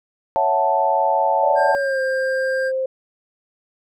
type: chord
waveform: sine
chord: F# minor seventh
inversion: second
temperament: equal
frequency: 554.4 / 659.3 / 740 / 880 Hz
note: C#5 / E5 / F#5 / A5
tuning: 0 / 0 / 0 / 0 cents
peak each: -22 / -22 / -22 / -18 dBFS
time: 0.36-1.75 s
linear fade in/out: 0 ms
type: tone with pitch glide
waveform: sine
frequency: 582 to 524.5 Hz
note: D5 to C5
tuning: -16 to +4 cents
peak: -19 dBFS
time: 1.43-2.86 s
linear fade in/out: 5 ms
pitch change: -180 cents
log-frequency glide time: 1.65-2.01 s
type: tone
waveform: triangle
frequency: 1596 Hz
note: G6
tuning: 31 cents sharp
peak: -22 dBFS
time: 1.55-2.72 s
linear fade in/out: 50 ms
effects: none